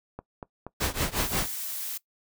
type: click train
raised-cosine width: 1 ms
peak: -23 dBFS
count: 4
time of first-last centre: 0.19-0.904 s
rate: 4.2 Hz
type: noise with tremolo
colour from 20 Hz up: pink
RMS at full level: -25 dBFS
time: 0.8-1.48 s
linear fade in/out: 10 ms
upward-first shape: triangle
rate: 5.6 Hz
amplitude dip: 95%
type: noise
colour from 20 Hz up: blue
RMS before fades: -34 dBFS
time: 1.16-1.98 s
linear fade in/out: 10 ms
effects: noise-tail reverb RT60 0.1 s tail -20 dB re dry